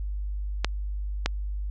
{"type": "clicks", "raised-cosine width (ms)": 0.2, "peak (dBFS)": -6, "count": 2, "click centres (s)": [0.646, 1.26], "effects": ["added 50 Hz sine -28 dBFS peak until 1.7 s", "low-pass 6000 Hz 12 dB/octave"]}